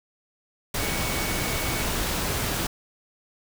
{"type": "tone in noise", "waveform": "sine", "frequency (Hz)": 2233, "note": "C#7", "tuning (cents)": 12, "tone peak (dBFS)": -35, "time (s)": [0.79, 1.83], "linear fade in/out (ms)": 5, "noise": "pink", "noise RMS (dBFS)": -27, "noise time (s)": [0.74, 2.67], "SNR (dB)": -11, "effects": []}